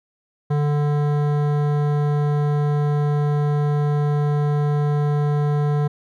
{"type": "tone with hard clipping", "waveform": "sine", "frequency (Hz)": 146.83, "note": "D3", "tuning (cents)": 0, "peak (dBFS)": -19, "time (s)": [0.5, 5.88], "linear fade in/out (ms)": 10, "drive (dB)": 15, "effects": []}